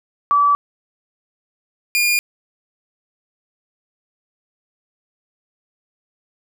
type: tone pair in turn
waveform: sine / sawtooth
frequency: 1152 / 2421 Hz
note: D6 / D#7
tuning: -34 / -48 cents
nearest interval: octave + minor second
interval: 1286 cents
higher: second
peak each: -11 dBFS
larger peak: neither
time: 0.31-0.55 / 1.95-2.19 s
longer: neither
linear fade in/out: 0 ms
effects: none